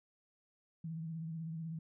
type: tone with vibrato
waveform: sine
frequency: 162.3 Hz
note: E3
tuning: 27 cents flat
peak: -39 dBFS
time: 0.84-1.79 s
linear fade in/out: 5 ms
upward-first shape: triangle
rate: 16 Hz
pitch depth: 60 cents each way
effects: none